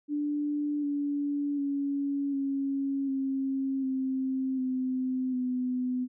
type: tone with pitch steps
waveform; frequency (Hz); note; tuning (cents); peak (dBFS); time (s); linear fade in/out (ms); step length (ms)
sine; 293.7 / 287.3 / 281.1 / 275 / 269 / 263.2 / 257.5 / 251.9; D4 / D4 / C#4 / C#4 / C4 / C4 / C4 / B3; 0 / -38 / +24 / -14 / +48 / +10 / -28 / +34; -27; 0.08-6.08; 50; 750
effects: none